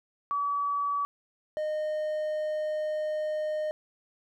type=tone pair in turn; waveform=sine / triangle; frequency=1143 / 613.8 Hz; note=D6 / D#5; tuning=-47 / -24 cents; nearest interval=major seventh; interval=1077 cents; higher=first; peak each=-26 dBFS; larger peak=neither; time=0.31-1.05 / 1.57-3.71 s; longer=second; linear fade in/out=0 ms; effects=none